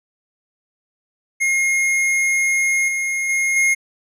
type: tone with level steps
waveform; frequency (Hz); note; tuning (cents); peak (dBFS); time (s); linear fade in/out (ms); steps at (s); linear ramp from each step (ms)
square; 2144; C7; +42; -16 / -20 / -17 / -14; 1.4-3.75; 20; 2.88 / 3.29 / 3.56; 5
effects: low-pass 12000 Hz 12 dB/octave